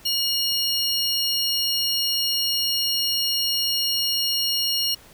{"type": "tone cluster", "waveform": "square", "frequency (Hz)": [2902, 4302, 5560], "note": ["F#7", "C8", "F8"], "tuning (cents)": [-34, 47, -9], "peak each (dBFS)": -26, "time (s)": [0.05, 4.95], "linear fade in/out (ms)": 10, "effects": ["pink hiss -49 dBFS RMS until 5.13 s"]}